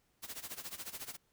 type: noise with tremolo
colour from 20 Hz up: white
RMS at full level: -42 dBFS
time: 0.22-1.17 s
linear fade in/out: 20 ms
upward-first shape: sine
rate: 14 Hz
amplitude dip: 85%
effects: pink hiss -75 dBFS RMS until 1.32 s